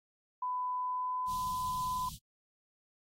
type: tone with pitch glide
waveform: sine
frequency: 1000 to 1007 Hz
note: B5 to B5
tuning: +21 to +33 cents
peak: -32 dBFS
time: 0.42-2.09 s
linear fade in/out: 5 ms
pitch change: +12 cents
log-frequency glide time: 0.75-1.23 s
type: band-stop noise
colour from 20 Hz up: pink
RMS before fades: -46 dBFS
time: 1.26-2.19 s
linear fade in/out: 50 ms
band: 210 to 3100 Hz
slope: 48 dB/octave
effects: AAC 48 kbps